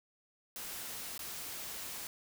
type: noise with dropouts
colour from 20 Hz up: white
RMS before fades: -43 dBFS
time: 0.56-2.07 s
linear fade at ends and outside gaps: 1 ms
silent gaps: 1.178-1.192 s
effects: none